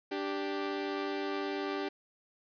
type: tone pair together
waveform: sawtooth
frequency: 293.3 / 392 Hz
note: D4 / G4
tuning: -2 / 0 cents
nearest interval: perfect fourth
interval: 502 cents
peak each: -33 / -31 dBFS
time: 0.11-1.89 s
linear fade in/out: 10 ms
effects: resampled to 11025 Hz + 10-bit